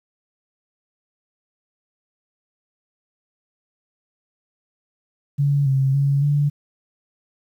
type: tone with pitch steps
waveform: sine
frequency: 142.1 / 134.6 / 140 / 145 Hz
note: C#3 / C3 / C#3 / D3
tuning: +43 / +49 / +18 / -22 cents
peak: -15 dBFS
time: 5.38-6.5 s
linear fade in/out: 20 ms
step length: 280 ms
effects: 9-bit